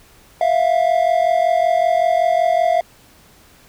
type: tone pair together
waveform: triangle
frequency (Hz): 659.3 / 704.6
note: E5 / F5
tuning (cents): 0 / +15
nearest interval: minor second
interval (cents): 115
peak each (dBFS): -14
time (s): 0.41-2.81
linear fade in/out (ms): 2
effects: pink hiss -49 dBFS RMS until 3.68 s